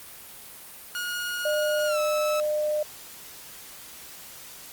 sawtooth tone with pitch glide, 1438 to 1303.5 Hz, F#6 to E6, -50 to -20 cents, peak -25 dBFS, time 0.95-2.4 s, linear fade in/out 0 ms, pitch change -170 cents, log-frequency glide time 1.86-1.99 s
sine tone, 604 Hz, D5, 48 cents sharp, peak -23 dBFS, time 1.45-2.83 s, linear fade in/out 5 ms
effects white hiss -44 dBFS RMS until 4.72 s + Opus 32 kbps

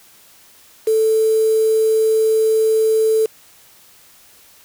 sine tone with quantisation, 440 Hz, A4, in tune, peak -12 dBFS, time 0.87-3.26 s, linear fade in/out 5 ms, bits 5, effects white hiss -48 dBFS RMS until 4.64 s

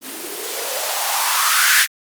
violet noise with band-pass filter sweep, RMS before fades -19 dBFS, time 0.01-1.87 s, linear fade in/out 50 ms, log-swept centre 260 to 1800 Hz, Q 4.6, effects Opus 32 kbps

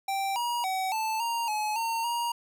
square tone with pitch steps, 782 / 955 / 757 / 879 / 933 / 851 / 914 / 945 Hz, G5 / A#5 / F#5 / A5 / A#5 / G#5 / A#5 / A#5, -4 / +42 / +39 / -2 / +1 / +42 / -34 / +23 cents, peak -28 dBFS, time 0.08-2.32 s, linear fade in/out 5 ms, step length 280 ms, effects none

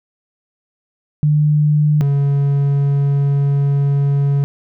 sine / triangle tone pair in turn, 149.8 / 140.83 Hz, D3 / C#3, +35 / +28 cents, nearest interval minor second, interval 107 cents, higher first, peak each -10 dBFS, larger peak neither, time 1.23-2.01 / 2.01-4.44 s, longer second, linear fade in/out 0 ms, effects none

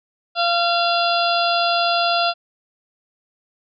harmonic tone, 688 Hz, F5, 26 cents flat, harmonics 1 / 2 / 4 / 5 / 6 / 7, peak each -19 / -22 / -25 / -26 / -27 / -27 dBFS, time 0.35-2.34 s, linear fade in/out 50 ms, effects none

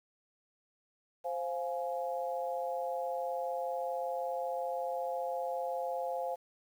sine chord, F minor, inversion second, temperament just, 523.8 / 698.5 / 838.1 Hz, C5 / F5 / Ab5, +2 / 0 / +16 cents, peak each -36 / -37 / -40 dBFS, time 1.24-6.36 s, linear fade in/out 20 ms, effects 10-bit

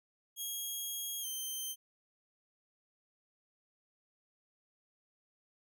5% pulse tone with pitch glide, 3277 to 3115 Hz, G#7 to G7, -24 to -12 cents, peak -30 dBFS, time 0.36-1.76 s, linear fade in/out 50 ms, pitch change -88 cents, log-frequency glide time 1.21-1.26 s, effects none

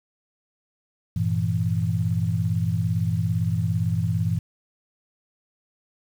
sine chord, E diminished, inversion first, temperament equal with one note detuned, 98 / 115.67 / 164.81 Hz, G2 / Bb2 / E3, 0 / -13 / 0 cents, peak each -25 dBFS, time 1.16-4.39 s, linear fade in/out 5 ms, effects 8-bit

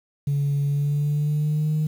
sine tone with pitch glide, 142.2 to 154.18 Hz, C#3 to D#3, +45 to -15 cents, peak -18 dBFS, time 0.27-1.87 s, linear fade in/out 5 ms, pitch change +140 cents, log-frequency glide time 0.65-1.76 s, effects tanh soft clip ceiling -17 dBFS + 8-bit

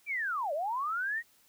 sine linear two-way sweep, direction down then up, 2402 to 554.4 to 1913 Hz, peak -30 dBFS, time 0.06-1.23 s, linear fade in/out 50 ms, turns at 0.53 s, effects white hiss -65 dBFS RMS until 1.48 s

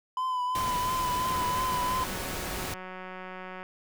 triangle tone with vibrato, 1010 Hz, B5, 39 cents sharp, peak -25 dBFS, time 0.17-2.04 s, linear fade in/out 2 ms, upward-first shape triangle, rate 2.9 Hz, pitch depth 41 cents each way
pink noise, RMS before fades -35 dBFS, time 0.55-2.74 s, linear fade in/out 2 ms
click train, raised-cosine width 0.5 ms, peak -26 dBFS, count 432, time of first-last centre 1.3-3.63 s, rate 185 Hz
effects none

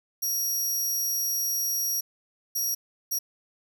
20% pulse tone bursts at uneven times, 5680 Hz, F8, 28 cents sharp, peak -20 dBFS, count 3, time 0.22-2.01 / 2.55-2.75 / 3.11-3.19 s, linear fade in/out 10 ms, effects none

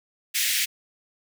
pink high-pass noise, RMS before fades -24 dBFS, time 0.34-0.66 s, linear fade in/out 20 ms, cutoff 1800 Hz, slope 48 dB/octave, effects none

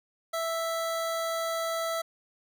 25% pulse tone, 659.3 Hz, E5, in tune, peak -25 dBFS, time 0.33-2.02 s, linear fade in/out 10 ms, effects none

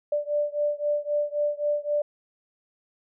sine beating tone pair, 587.3 / 591.1 Hz, D5 / D5, 0 / +11 cents, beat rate 3.8 Hz, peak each -26 / -27 dBFS, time 0.12-2.02 s, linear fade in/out 5 ms, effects none

